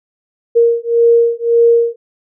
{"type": "beating tone pair", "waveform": "sine", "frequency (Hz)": [466.2, 468], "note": ["A#4", "A#4"], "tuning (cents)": [0, 7], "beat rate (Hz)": 1.8, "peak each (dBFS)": -11, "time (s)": [0.55, 1.96], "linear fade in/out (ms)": 20, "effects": []}